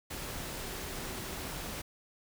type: tone in noise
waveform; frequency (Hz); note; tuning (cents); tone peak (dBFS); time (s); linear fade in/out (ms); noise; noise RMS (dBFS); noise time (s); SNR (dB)
sine; 379.5; F#4; +44; -50; 0.6-1.46; 10; pink; -40; 0.1-1.82; -13
effects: none